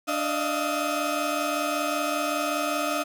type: tone cluster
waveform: 30% pulse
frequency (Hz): 294.4 / 614 / 690 / 1268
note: D4 / D#5 / F5 / D#6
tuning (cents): +4 / -23 / -21 / +32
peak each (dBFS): -28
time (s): 0.07-3.04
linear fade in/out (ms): 20
effects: none